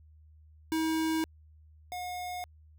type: tone pair in turn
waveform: square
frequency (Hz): 319.8 / 720.8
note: D#4 / F#5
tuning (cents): +48 / -45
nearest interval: octave + major second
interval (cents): 1407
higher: second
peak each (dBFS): -28 / -36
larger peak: first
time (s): 0.72-1.24 / 1.92-2.44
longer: neither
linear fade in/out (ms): 0
effects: added 77 Hz sine -54 dBFS peak until 2.78 s